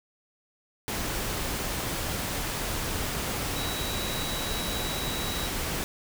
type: tone in noise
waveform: sine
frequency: 3889 Hz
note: B7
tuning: 27 cents flat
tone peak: -36 dBFS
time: 3.56-5.47 s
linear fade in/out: 0 ms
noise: pink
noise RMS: -31 dBFS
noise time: 0.88-5.84 s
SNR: -8 dB
effects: none